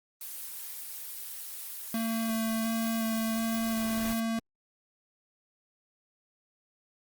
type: noise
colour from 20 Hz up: blue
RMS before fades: -40 dBFS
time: 0.21-4.2 s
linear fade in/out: 2 ms
type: tone with vibrato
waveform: square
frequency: 225 Hz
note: A3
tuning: 39 cents sharp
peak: -29 dBFS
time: 1.94-4.39 s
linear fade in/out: 2 ms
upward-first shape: square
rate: 1.4 Hz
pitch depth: 10 cents each way
type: noise with exponential growth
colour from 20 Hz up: pink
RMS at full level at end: -39 dBFS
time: 2.47-4.13 s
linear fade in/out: 2 ms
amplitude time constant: 360 ms
effects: Opus 24 kbps